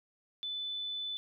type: tone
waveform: sine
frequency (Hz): 3501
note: A7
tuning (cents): -9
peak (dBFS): -35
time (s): 0.43-1.17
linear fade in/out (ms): 0
effects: none